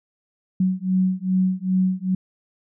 sine beating tone pair, 185 / 187.5 Hz, F#3 / F#3, 0 / +23 cents, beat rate 2.5 Hz, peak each -21 dBFS, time 0.6-2.15 s, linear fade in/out 5 ms, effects none

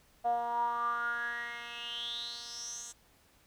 10% pulse tone with band-pass filter sweep, 236.9 Hz, A#3, 28 cents sharp, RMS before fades -36 dBFS, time 0.24-2.93 s, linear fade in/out 20 ms, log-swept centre 680 to 7300 Hz, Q 9.1, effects pink hiss -65 dBFS RMS until 3.46 s

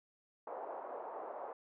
pink band-pass noise, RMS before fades -45 dBFS, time 0.47-1.53 s, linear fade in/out 2 ms, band 490 to 960 Hz, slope 24 dB/octave, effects none

